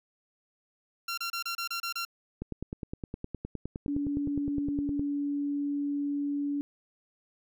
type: tone bursts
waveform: 15% pulse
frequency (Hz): 1372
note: F6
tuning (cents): -31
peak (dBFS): -25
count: 8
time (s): 1.08-2.051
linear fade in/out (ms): 5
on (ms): 96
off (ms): 29
type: click train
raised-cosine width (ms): 3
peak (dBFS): -22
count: 26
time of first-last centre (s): 2.42-4.995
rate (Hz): 9.71
type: tone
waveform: sine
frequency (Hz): 286.3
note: D4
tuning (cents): -44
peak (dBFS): -28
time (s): 3.88-6.61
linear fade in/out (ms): 0
effects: none